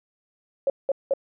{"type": "tone bursts", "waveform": "sine", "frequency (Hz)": 548, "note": "C#5", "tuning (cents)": -20, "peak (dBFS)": -18, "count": 3, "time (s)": [0.67, 1.137], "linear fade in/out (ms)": 2, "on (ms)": 29, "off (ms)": 190, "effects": []}